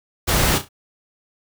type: noise with echo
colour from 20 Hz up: pink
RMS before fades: -18 dBFS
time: 0.27-0.59 s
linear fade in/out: 20 ms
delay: 33 ms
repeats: 3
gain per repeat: -10 dB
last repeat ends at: 0.689 s
effects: none